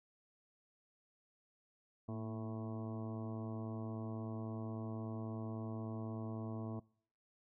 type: harmonic tone with a mistuned harmonic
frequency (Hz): 110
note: A2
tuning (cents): 0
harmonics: 1 / 2 / 3 / 4 / 5 / 6 / 7 / 8 / 9 / 10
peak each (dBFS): -43 / -44 / -50 / -53 / -59 / -52 / -60 / -63 / -59 / -59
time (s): 2.08-6.8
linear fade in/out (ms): 10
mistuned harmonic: 2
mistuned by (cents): +49
effects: noise-tail reverb RT60 0.6 s tail -25 dB re dry